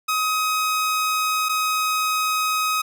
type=tone pair in turn; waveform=sawtooth; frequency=1264 / 1264 Hz; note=D#6 / D#6; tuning=+27 / +27 cents; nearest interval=unison; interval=0 cents; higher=neither; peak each=-16 dBFS; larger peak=neither; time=0.08-1.49 / 1.49-2.82 s; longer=first; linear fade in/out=10 ms; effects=none